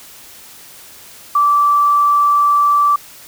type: tone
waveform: sine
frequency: 1163 Hz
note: D6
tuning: 17 cents flat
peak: -9 dBFS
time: 1.35-2.96 s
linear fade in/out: 5 ms
effects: white hiss -39 dBFS RMS until 3.27 s